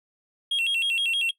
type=tone with vibrato; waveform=triangle; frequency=2977 Hz; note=F#7; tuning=10 cents sharp; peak=-21 dBFS; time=0.51-1.31 s; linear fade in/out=5 ms; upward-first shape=square; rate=6.4 Hz; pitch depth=160 cents each way; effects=noise-tail reverb RT60 0.1 s tail -19 dB re dry